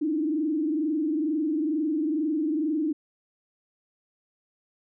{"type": "tone with frequency modulation", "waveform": "sine", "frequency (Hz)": 308.4, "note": "D#4", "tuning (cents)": -15, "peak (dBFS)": -23, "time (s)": [0.01, 2.93], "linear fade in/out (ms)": 10, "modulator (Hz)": 22.2, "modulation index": 0.98, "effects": []}